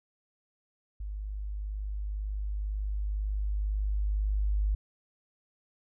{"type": "tone with level ramp", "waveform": "sine", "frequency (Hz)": 51, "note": "G#1", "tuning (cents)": -31, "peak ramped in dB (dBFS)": [-34, -24], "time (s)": [1, 4.75], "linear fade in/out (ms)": 5, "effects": []}